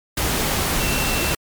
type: tone in noise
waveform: sine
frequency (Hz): 2696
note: E7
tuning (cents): +38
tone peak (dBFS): -27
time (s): 0.8-1.33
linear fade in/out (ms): 5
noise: pink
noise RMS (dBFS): -21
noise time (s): 0.17-1.35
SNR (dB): -9
effects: MP3 96 kbps